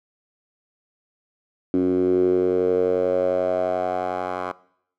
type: tone with band-pass filter sweep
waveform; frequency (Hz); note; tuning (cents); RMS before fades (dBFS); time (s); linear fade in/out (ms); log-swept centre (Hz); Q
10% pulse; 91.3; F#2; -23; -21; 1.74-4.52; 0; 300 to 940; 5.5
effects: noise-tail reverb RT60 0.7 s tail -21 dB re dry